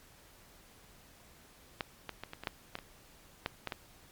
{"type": "clicks", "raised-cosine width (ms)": 0.3, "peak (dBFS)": [-17, -22, -24, -26, -26, -16, -21, -28, -16, -19, -20], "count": 11, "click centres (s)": [1.808, 2.093, 2.236, 2.334, 2.436, 2.472, 2.754, 2.788, 3.461, 3.673, 3.722], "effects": ["pink hiss -59 dBFS RMS until 4.11 s", "MP3 96 kbps"]}